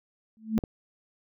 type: tone with exponential growth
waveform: sine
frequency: 220 Hz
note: A3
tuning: in tune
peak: -18 dBFS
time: 0.37-0.58 s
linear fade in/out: 0 ms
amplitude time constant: 44 ms
type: clicks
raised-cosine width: 2 ms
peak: -20 dBFS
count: 2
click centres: 0.588 / 0.638 s
effects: none